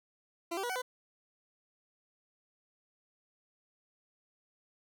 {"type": "tone with pitch steps", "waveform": "20% pulse", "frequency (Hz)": [339.6, 388, 484, 750, 503], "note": ["F4", "G4", "B4", "F#5", "B4"], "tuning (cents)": [-48, -18, -35, 23, 32], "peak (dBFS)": -29, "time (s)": [0.51, 0.82], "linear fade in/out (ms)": 10, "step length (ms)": 62, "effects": []}